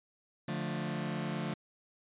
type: chord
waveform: sawtooth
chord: D minor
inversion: none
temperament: just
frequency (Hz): 146.83 / 176.2 / 220.2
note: D3 / F3 / A3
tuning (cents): 0 / +16 / +2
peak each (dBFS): -34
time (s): 0.48-1.54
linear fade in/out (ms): 5
effects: resampled to 8000 Hz